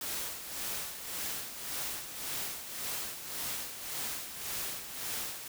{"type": "noise with tremolo", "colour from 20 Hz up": "white", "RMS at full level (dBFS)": -36, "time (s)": [0.01, 5.48], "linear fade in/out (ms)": 2, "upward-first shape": "sine", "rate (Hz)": 1.8, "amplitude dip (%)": 60, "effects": []}